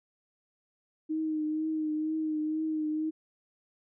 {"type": "tone with vibrato", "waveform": "sine", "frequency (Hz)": 311.1, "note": "D#4", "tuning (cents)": 0, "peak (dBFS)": -28, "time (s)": [1.09, 3.11], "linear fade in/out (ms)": 20, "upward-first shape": "triangle", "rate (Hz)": 2.1, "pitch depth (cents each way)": 34, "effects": []}